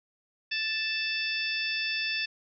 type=harmonic tone with a mistuned harmonic; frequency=880 Hz; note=A5; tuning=in tune; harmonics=2 / 3 / 4 / 5 / 6; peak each=-35 / -31 / -36 / -38 / -36 dBFS; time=0.51-2.26 s; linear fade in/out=10 ms; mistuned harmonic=5; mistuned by=+71 cents; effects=none